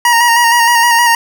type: tone with vibrato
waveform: 25% pulse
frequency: 942 Hz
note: A#5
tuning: 18 cents sharp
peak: -3 dBFS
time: 0.05-1.15 s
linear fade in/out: 2 ms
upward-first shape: square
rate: 6.4 Hz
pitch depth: 29 cents each way
effects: none